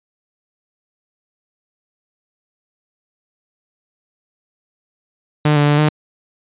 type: tone with pitch steps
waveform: sawtooth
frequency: 150.3 / 146.1 / 146.9 / 151.8 Hz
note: D3 / D3 / D3 / D#3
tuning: +40 / -9 / +1 / -42 cents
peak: -7 dBFS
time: 5.45-5.89 s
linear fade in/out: 5 ms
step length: 110 ms
effects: resampled to 8000 Hz